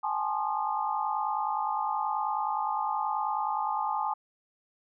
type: tone cluster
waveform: sine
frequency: 791 / 850 / 900 / 1058 / 1218 Hz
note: G5 / G#5 / A5 / C6 / D#6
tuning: +15 / +40 / +39 / +19 / -37 cents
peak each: -36 / -30 / -37 / -35 / -35 dBFS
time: 0.03-4.14 s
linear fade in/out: 10 ms
effects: none